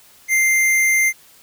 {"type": "tone", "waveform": "square", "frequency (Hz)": 2093, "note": "C7", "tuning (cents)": 0, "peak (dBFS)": -14, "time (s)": [0.28, 1.13], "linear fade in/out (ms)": 50, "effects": ["white hiss -49 dBFS RMS until 1.42 s"]}